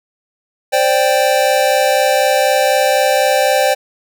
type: chord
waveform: square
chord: C suspended second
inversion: none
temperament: equal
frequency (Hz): 523.3 / 587.3 / 784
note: C5 / D5 / G5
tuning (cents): 0 / 0 / 0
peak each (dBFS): -16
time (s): 0.72-3.75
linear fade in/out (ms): 20
effects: none